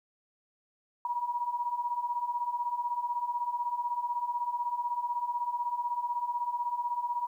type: beating tone pair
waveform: sine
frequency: 950 / 966 Hz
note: A#5 / B5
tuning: +33 / -39 cents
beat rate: 16 Hz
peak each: -35 / -31 dBFS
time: 1.05-7.27 s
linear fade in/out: 2 ms
effects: 11-bit